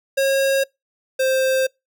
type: tone pair in turn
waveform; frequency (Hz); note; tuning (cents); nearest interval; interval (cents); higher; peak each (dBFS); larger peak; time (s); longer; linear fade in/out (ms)
square; 543 / 525.4; C#5 / C5; -36 / +7; minor second; 57; first; -16 / -17; first; 0.17-0.64 / 1.19-1.67; second; 10
effects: noise-tail reverb RT60 0.2 s tail -26 dB re dry